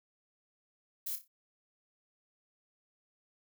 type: noise with echo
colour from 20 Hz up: violet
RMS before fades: -37 dBFS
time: 1.06-1.16 s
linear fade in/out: 10 ms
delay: 30 ms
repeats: 4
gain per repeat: -9 dB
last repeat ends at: 1.28 s
effects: none